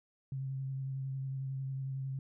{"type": "tone with vibrato", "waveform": "sine", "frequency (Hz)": 134.1, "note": "C3", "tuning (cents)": 43, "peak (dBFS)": -35, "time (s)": [0.32, 2.19], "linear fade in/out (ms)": 2, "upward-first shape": "sine", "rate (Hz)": 11, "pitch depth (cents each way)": 18, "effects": []}